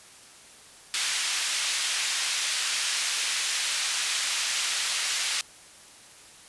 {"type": "band-pass noise", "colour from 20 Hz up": "pink", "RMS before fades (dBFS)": -28, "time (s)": [0.94, 5.41], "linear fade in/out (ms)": 0, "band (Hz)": [2300, 9200], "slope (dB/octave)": 12, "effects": ["white hiss -50 dBFS RMS until 6.48 s", "resampled to 24000 Hz"]}